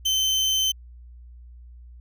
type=tone; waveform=30% pulse; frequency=3082 Hz; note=G7; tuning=30 cents flat; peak=-17 dBFS; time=0.05-0.72 s; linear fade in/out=10 ms; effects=added 60 Hz sine -42 dBFS peak until 2 s